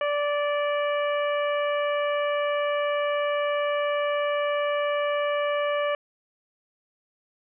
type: harmonic tone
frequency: 583 Hz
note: D5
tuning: 13 cents flat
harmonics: 1 / 2 / 3 / 4 / 5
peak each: -24 / -30 / -34 / -36 / -38 dBFS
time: 0.01-5.95 s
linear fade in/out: 2 ms
effects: none